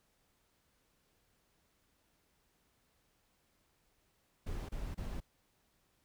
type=noise bursts; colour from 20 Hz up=brown; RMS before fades=-40 dBFS; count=3; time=4.46-5.204 s; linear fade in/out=10 ms; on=230 ms; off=27 ms; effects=pink hiss -75 dBFS RMS until 6.04 s

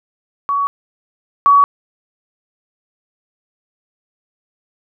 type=tone pair in turn; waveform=sine; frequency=1126 / 1130.6 Hz; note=C#6 / C#6; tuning=+27 / +34 cents; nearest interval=unison; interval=7 cents; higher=second; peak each=-14 / -6 dBFS; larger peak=second; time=0.49-0.67 / 1.46-1.64 s; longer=neither; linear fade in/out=0 ms; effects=none

